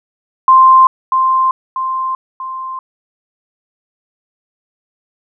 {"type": "tone with echo", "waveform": "sine", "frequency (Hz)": 1046.5, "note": "C6", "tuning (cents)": 0, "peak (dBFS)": -3, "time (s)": [0.48, 0.87], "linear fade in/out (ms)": 2, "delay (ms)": 640, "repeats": 3, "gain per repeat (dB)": -6, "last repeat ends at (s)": 2.79, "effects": []}